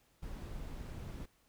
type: noise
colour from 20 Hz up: brown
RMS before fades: -44 dBFS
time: 0.22-1.26 s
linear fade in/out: 10 ms
effects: pink hiss -71 dBFS RMS until 1.48 s